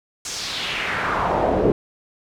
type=noise with band-pass filter sweep; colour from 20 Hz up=brown; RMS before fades=-22 dBFS; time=0.25-1.72 s; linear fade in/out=2 ms; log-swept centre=6900 to 400 Hz; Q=2.3; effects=none